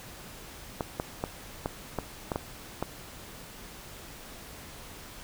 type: clicks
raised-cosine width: 1 ms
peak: -15 dBFS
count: 8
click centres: 0.808 / 0.999 / 1.239 / 1.659 / 1.987 / 2.318 / 2.359 / 2.826 s
effects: pink hiss -46 dBFS RMS until 5.23 s